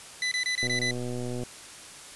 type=tone bursts; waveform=25% pulse; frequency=2000 Hz; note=B6; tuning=21 cents sharp; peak=-22 dBFS; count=6; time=0.22-0.91 s; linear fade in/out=2 ms; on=95 ms; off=24 ms
type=click train; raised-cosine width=2 ms; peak=-22 dBFS; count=100; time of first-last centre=0.63-1.435 s; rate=123 Hz
effects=white hiss -45 dBFS RMS until 2.15 s + resampled to 24000 Hz